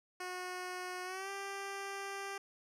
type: tone with pitch glide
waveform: 10% pulse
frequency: 364 to 394.7 Hz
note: F#4 to G4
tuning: -28 to +12 cents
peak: -32 dBFS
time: 0.2-2.38 s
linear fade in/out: 5 ms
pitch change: +140 cents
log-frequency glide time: 1.04-1.3 s
effects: low-pass 11000 Hz 12 dB/octave